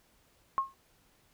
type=tone with exponential decay; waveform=sine; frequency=1078 Hz; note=C#6; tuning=49 cents flat; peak=-22 dBFS; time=0.58-0.74 s; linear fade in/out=0 ms; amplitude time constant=34 ms; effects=pink hiss -67 dBFS RMS until 1.33 s